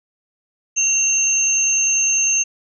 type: tone pair together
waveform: sine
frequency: 2748 / 6335 Hz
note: F7 / G8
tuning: -29 / +17 cents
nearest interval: octave + major second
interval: 1446 cents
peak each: -22 / -15 dBFS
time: 0.76-2.44 s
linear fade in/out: 20 ms
effects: none